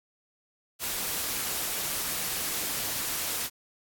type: noise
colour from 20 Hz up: white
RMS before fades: -31 dBFS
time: 0.79-3.5 s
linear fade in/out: 50 ms
effects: AAC 64 kbps